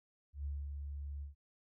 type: tone with ADSR envelope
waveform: sine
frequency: 71.3 Hz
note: C#2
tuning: 49 cents sharp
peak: -36 dBFS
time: 0.33-1.35 s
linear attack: 120 ms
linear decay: 230 ms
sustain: -4 dB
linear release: 130 ms
effects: none